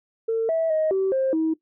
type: tone with pitch steps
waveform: sine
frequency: 451.5 / 652 / 627 / 383.7 / 530 / 319.7 Hz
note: A4 / E5 / D#5 / G4 / C5 / D#4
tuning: +45 / -19 / +13 / -37 / +22 / +47 cents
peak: -18 dBFS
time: 0.28-1.54 s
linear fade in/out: 10 ms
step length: 210 ms
effects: noise-tail reverb RT60 0.1 s tail -17 dB re dry + tanh soft clip ceiling -15 dBFS